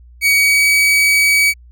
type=tone with pitch glide; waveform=40% pulse; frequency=2255 to 2273 Hz; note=C#7 to C#7; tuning=+29 to +43 cents; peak=-9 dBFS; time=0.21-1.54 s; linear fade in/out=50 ms; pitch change=+14 cents; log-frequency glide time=0.35-0.67 s; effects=added 60 Hz sine -39 dBFS peak until 1.71 s